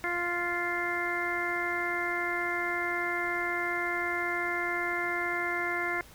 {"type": "harmonic tone", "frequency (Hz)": 349.2, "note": "F4", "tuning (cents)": 0, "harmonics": [1, 2, 3, 4, 5, 6], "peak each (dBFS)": [-36, -37, -38, -36, -35, -33], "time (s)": [0.04, 6.01], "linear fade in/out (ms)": 0, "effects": ["pink hiss -53 dBFS RMS until 6.14 s"]}